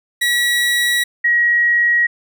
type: tone pair in turn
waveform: 30% pulse / sine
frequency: 1928 / 1901.5 Hz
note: B6 / A#6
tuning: -42 / +34 cents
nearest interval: unison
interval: 24 cents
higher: first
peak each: -11 dBFS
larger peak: neither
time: 0.21-1.04 / 1.24-2.07 s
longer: neither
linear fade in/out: 10 ms
effects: none